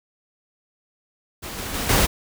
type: noise with level steps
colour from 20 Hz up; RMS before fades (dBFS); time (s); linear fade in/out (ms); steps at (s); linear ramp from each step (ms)
pink; -33 / -30 / -26 / -18; 1.42-2.07; 20; 1.58 / 1.74 / 1.89; 5
effects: none